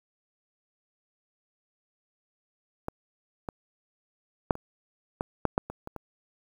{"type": "clicks", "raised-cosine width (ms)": 1, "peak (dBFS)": [-17, -19, -6, -25, -14, -8, -9, -22, -24, -23], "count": 10, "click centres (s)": [2.884, 3.488, 4.508, 4.554, 5.209, 5.453, 5.579, 5.7, 5.874, 5.963], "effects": ["8-bit"]}